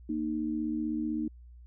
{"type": "tone pair together", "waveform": "sine", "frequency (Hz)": [231.7, 307.6], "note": ["A#3", "D#4"], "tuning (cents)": [-10, -20], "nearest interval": "perfect fourth", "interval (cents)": 490, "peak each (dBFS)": [-33, -31], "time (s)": [0.09, 1.28], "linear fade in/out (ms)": 5, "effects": ["added 60 Hz sine -48 dBFS peak until 1.66 s"]}